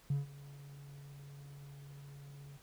triangle tone with ADSR envelope, 141.1 Hz, C#3, 31 cents sharp, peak -25 dBFS, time 0.1-2.58 s, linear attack 6 ms, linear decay 150 ms, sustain -22 dB, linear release 16 ms, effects tanh soft clip ceiling -27 dBFS + pink hiss -63 dBFS RMS until 2.62 s

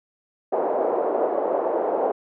white band-pass noise, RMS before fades -23 dBFS, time 0.52-2.12 s, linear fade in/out 10 ms, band 380 to 680 Hz, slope 24 dB/octave, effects none

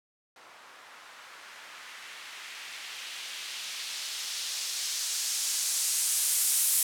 violet noise with low-pass filter sweep, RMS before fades -33 dBFS, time 0.36-6.83 s, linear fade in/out 2 ms, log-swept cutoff 1000 to 11000 Hz, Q 1.1, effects none

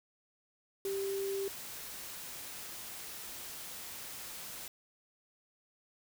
sine tone in noise, 392 Hz, G4, in tune, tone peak -33 dBFS, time 0.85-1.48 s, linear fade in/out 2 ms, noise white, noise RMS -45 dBFS, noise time 0.85-4.68 s, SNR +9 dB, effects none

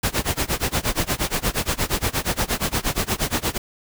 pink noise with tremolo, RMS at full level -20 dBFS, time 0.03-3.58 s, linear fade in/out 5 ms, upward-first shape sine, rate 8.5 Hz, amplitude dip 95%, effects none

